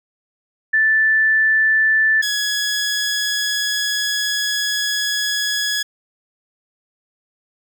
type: tone pair in turn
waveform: sine / 15% pulse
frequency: 1760 / 1679.6 Hz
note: A6 / G#6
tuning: 0 / +19 cents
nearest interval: minor second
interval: 81 cents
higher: first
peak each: -12 dBFS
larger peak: neither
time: 0.73-2.22 / 2.22-5.83 s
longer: second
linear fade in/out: 10 ms
effects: none